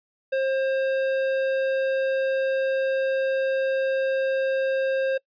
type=tone with tanh clipping; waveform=sine; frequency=533 Hz; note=C5; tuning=32 cents sharp; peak=-23 dBFS; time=0.32-5.18 s; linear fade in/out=10 ms; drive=13 dB; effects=noise-tail reverb RT60 0.1 s tail -25 dB re dry + resampled to 11025 Hz